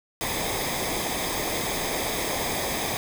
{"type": "noise with comb filter", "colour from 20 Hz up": "pink", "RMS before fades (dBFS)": -28, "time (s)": [0.21, 2.97], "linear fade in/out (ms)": 0, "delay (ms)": 0.7, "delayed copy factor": -0.65, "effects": []}